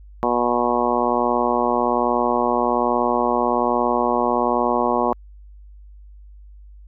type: harmonic tone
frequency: 121.2 Hz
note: B2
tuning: 32 cents flat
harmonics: 2 / 3 / 4 / 5 / 6 / 7 / 8 / 9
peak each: -25 / -25 / -25 / -25 / -25 / -25 / -25 / -25 dBFS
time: 0.23-5.13 s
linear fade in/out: 0 ms
effects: added 50 Hz sine -40 dBFS peak until 6.87 s